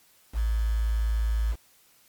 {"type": "tone with quantisation", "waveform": "sine", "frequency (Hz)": 55, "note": "A1", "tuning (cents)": 0, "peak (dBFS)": -22, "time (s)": [0.33, 1.56], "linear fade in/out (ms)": 50, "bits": 7, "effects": ["white hiss -60 dBFS RMS until 2.08 s", "MP3 96 kbps"]}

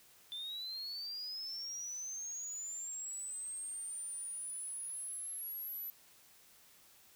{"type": "linear sweep", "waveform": "sine", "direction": "up", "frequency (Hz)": [3520, 12000], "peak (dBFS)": -38, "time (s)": [0.32, 5.9], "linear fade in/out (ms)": 0, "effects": ["tanh soft clip ceiling -39 dBFS", "white hiss -63 dBFS RMS until 7.15 s"]}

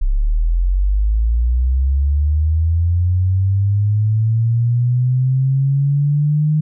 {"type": "linear sweep", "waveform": "sine", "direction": "up", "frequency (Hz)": [32.7, 154.4], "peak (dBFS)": -12, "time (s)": [0.01, 6.61], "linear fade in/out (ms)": 10, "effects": []}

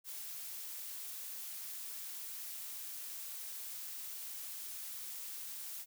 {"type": "noise", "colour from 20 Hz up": "blue", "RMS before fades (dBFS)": -45, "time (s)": [0.04, 5.86], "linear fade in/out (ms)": 50, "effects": []}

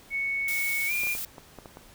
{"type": "tone with pitch glide", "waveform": "sine", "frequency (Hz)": [2215, 2402], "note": ["C#7", "D7"], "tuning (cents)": [-2, 38], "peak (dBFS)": -26, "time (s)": [0.1, 1.17], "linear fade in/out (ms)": 50, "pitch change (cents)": 140, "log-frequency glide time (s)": [0.87, 0.92]}
{"type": "noise", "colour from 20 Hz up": "blue", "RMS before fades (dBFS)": -34, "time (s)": [0.48, 1.25], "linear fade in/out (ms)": 2}
{"type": "clicks", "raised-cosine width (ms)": 1, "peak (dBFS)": -28, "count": 7, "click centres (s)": [1.035, 1.07, 1.151, 1.382, 1.587, 1.658, 1.771]}
{"effects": ["pink hiss -53 dBFS RMS until 1.94 s"]}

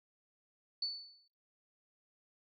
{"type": "tone with exponential decay", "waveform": "sine", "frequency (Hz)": 4478, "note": "C#8", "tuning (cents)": 17, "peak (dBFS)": -31, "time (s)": [0.82, 1.28], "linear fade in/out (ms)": 5, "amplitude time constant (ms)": 100, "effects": ["noise-tail reverb RT60 0.3 s tail -17 dB re dry"]}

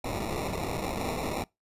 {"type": "noise with sample-and-hold", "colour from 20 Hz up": "white", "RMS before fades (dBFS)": -32, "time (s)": [0.04, 1.44], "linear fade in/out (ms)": 5, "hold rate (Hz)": 1575, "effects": ["noise-tail reverb RT60 0.2 s tail -24 dB re dry", "resampled to 32000 Hz"]}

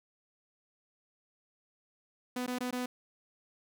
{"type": "tone with dropouts", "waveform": "sawtooth", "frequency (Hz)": 249.3, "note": "B3", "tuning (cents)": 16, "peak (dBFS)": -29, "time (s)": [2.36, 2.86], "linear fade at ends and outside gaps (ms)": 5, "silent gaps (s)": [[2.464, 2.477], [2.586, 2.606], [2.709, 2.726]], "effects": []}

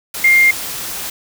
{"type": "tone in noise", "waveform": "sine", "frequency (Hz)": 2115, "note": "C7", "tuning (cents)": 18, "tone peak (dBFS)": -7, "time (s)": [0.24, 0.51], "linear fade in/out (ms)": 5, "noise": "white", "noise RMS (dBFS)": -25, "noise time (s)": [0.14, 1.1], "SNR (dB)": 15, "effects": []}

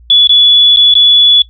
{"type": "tone with dropouts", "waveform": "sine", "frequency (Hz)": 3422, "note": "A7", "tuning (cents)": -49, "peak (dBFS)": -3, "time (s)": [0.1, 1.42], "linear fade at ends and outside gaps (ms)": 2, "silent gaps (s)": [[0.272, 0.293], [0.762, 0.77], [0.94, 0.952]], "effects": ["noise-tail reverb RT60 0.1 s tail -17 dB re dry", "added 59 Hz sine -36 dBFS peak until 1.49 s"]}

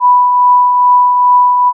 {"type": "tone with tremolo", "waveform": "sine", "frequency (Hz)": 988, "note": "B5", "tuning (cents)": 0, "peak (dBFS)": -3, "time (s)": [0, 1.73], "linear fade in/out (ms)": 50, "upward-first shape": "triangle", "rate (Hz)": 2.4, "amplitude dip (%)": 40, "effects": []}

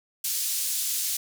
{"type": "band-pass noise", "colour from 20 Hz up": "white", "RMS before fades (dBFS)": -28, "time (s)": [0.24, 1.17], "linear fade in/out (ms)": 5, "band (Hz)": [4400, 14000], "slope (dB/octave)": 12, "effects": []}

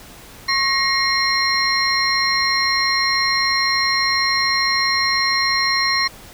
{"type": "tone cluster", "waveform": "sine", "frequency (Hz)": [1091, 1881, 2148, 4178, 5570], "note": ["C#6", "A#6", "C7", "C8", "F8"], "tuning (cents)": [-28, 15, 45, -3, -5], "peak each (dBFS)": [-22, -22, -23, -20, -26], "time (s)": [0.48, 6.08], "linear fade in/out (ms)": 10, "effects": ["pink hiss -41 dBFS RMS until 6.33 s"]}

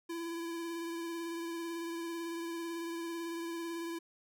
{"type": "tone with vibrato", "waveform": "square", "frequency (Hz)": 335.6, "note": "E4", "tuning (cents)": 31, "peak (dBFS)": -38, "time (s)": [0.09, 3.99], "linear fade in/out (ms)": 10, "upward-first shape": "triangle", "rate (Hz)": 18, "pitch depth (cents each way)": 27, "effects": []}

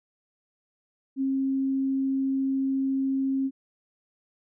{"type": "tone", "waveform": "sine", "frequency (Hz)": 268.6, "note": "C4", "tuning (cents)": 46, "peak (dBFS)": -23, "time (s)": [1.16, 3.51], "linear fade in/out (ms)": 50, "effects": []}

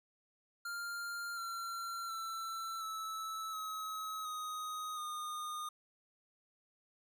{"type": "tone with pitch steps", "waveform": "square", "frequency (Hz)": [1396.9, 1366.6, 1336.9, 1307.9, 1279.5, 1251.7, 1224.5], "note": ["F6", "F6", "E6", "E6", "D#6", "D#6", "D#6"], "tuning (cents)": [0, -38, 24, -14, 48, 10, -28], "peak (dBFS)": -40, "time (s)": [0.65, 5.69], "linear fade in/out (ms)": 5, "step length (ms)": 720, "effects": []}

